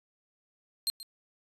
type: tone with echo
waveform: sawtooth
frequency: 4186 Hz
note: C8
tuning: in tune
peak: -24 dBFS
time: 0.87-0.9 s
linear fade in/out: 0 ms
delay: 130 ms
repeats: 1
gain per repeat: -15 dB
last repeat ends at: 1.03 s
effects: resampled to 32000 Hz